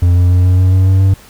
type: tone with pitch steps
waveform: triangle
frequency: 88 / 89.13 / 90.27 / 91.42 / 92.59 / 93.77 / 94.97 / 96.19 Hz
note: F2 / F2 / F#2 / F#2 / F#2 / F#2 / F#2 / G2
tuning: +14 / +36 / -42 / -20 / +2 / +24 / +46 / -32 cents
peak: -4 dBFS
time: 0.02-1.14 s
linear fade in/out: 5 ms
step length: 140 ms
effects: pink hiss -40 dBFS RMS until 1.29 s